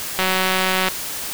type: click train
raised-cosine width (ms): 0.3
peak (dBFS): -3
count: 131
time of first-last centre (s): 0.19-0.885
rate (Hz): 187
effects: white hiss -28 dBFS RMS until 1.33 s